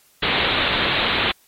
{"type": "low-pass noise", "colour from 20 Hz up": "white", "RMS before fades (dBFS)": -20, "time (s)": [0.22, 1.32], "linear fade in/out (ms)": 10, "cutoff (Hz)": 4000, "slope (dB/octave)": 96, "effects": ["white hiss -56 dBFS RMS until 1.47 s", "MP3 64 kbps"]}